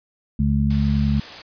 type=harmonic tone; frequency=70.8 Hz; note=C#2; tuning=37 cents sharp; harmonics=1 / 2 / 3; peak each=-21 / -21 / -20 dBFS; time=0.39-1.2 s; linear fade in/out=5 ms
type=noise; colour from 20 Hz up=white; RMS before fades=-36 dBFS; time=0.7-1.42 s; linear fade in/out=5 ms
effects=resampled to 11025 Hz